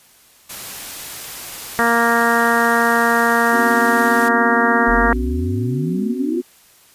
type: noise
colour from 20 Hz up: white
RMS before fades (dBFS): -31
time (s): 0.49-4.29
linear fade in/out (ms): 10
type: harmonic tone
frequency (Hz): 233.2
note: A#3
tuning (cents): +1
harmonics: 1 / 2 / 3 / 4 / 5 / 6 / 7 / 8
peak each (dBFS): -21 / -21 / -21 / -21 / -21 / -21 / -21 / -21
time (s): 1.79-5.13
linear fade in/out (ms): 0
type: chord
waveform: sine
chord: B suspended second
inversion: none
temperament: equal with one note detuned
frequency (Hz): 250.5 / 277.2 / 370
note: B3 / C#4 / F#4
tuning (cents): +25 / 0 / 0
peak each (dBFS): -23 / -29 / -27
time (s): 3.52-6.42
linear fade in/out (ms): 20
type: exponential sweep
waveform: sine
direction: up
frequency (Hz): 36.71 to 370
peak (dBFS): -19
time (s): 4.87-6.42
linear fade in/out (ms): 20
effects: white hiss -50 dBFS RMS until 6.94 s + resampled to 32000 Hz